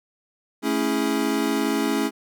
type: chord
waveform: square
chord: A major seventh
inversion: none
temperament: equal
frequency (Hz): 220 / 277.2 / 329.6 / 415.3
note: A3 / C#4 / E4 / G#4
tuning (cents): 0 / 0 / 0 / 0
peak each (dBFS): -28 / -25 / -28 / -29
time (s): 0.62-2.11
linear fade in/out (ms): 50
effects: none